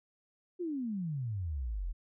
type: exponential sweep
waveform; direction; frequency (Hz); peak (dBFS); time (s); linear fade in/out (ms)
sine; down; 370 to 38.6; -33; 0.59-1.93; 20
effects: none